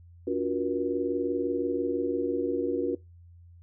sine tone cluster, 284.9 / 350.7 / 370.9 / 477.3 Hz, C#4 / F4 / F#4 / A#4, +48 / +7 / +4 / +41 cents, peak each -31 dBFS, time 0.27-2.95 s, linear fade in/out 5 ms, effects noise-tail reverb RT60 0.2 s tail -20 dB re dry + added 86 Hz sine -49 dBFS peak until 3.62 s

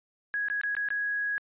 sine tone with dropouts, 1662 Hz, G#6, 1 cent sharp, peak -27 dBFS, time 0.34-1.38 s, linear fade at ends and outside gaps 0 ms, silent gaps 0.485-0.5 / 0.613-0.635 / 0.751-0.767 / 0.887-0.904 s, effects resampled to 8000 Hz

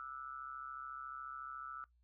sine tone with amplitude modulation, 1318.5 Hz, E6, in tune, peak -40 dBFS, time 0-1.84 s, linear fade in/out 0 ms, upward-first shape sine, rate 134 Hz, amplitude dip 85%, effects noise-tail reverb RT60 0.1 s tail -17 dB re dry + added 60 Hz sine -69 dBFS peak until 2.03 s

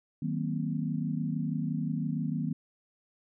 sine chord, C half-diminished seventh, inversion first, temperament just, 156.98 / 188.37 / 235.5 / 261.6 Hz, Eb3 / Gb3 / Bb3 / C4, +16 / +31 / +18 / 0 cents, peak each -32 / -36 / -34 / -37 dBFS, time 0.22-2.53 s, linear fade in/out 5 ms, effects none

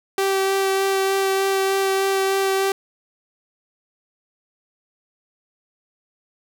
sawtooth tone with vibrato, 387.7 Hz, G4, 19 cents flat, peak -14 dBFS, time 0.18-2.72 s, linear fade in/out 2 ms, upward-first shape sine, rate 3.3 Hz, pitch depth 10 cents each way, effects none

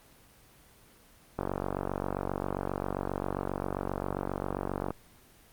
click train, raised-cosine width 1 ms, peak -16 dBFS, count 168, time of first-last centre 1.39-4.906 s, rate 47.5 Hz, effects pink hiss -58 dBFS RMS until 5.52 s + Opus 24 kbps

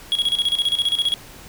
triangle tone with tremolo, 3322 Hz, G#7, in tune, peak -14 dBFS, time 0.12-1.14 s, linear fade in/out 0 ms, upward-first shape square, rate 15 Hz, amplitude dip 75%, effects pink hiss -42 dBFS RMS until 1.48 s

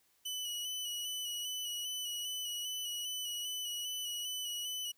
sawtooth tone with vibrato, 2960 Hz, F#7, in tune, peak -34 dBFS, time 0.25-4.92 s, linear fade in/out 10 ms, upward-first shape square, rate 2.5 Hz, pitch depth 23 cents each way, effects white hiss -72 dBFS RMS until 4.97 s

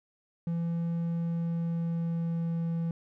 triangle tone with pitch glide, 168.4 to 166.66 Hz, E3 to E3, +37 to +19 cents, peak -26 dBFS, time 0.47-2.91 s, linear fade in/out 2 ms, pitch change -18 cents, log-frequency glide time 0.98-2.77 s, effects none

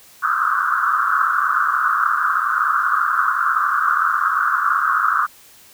white band-pass noise, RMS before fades -18 dBFS, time 0.22-5.27 s, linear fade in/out 20 ms, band 1100 to 1500 Hz, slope 96 dB/octave, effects white hiss -47 dBFS RMS until 5.73 s

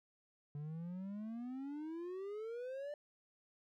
triangle exponential sweep, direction up, 143.5 to 596 Hz, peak -40 dBFS, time 0.55-2.94 s, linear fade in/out 2 ms, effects none

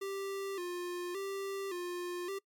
square tone with vibrato, 372.6 Hz, F#4, 12 cents sharp, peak -37 dBFS, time 0.01-2.39 s, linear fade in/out 10 ms, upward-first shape square, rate 0.88 Hz, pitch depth 89 cents each way, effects noise-tail reverb RT60 0.1 s tail -23 dB re dry + MP3 96 kbps

